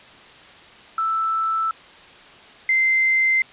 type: tone pair in turn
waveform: sine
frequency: 1321 / 2079 Hz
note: E6 / C7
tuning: +3 / -12 cents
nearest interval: minor sixth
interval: 785 cents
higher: second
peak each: -19 / -15 dBFS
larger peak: second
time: 0.98-1.71 / 2.69-3.42 s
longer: neither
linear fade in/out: 2 ms
effects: white hiss -45 dBFS RMS until 3.52 s + resampled to 8000 Hz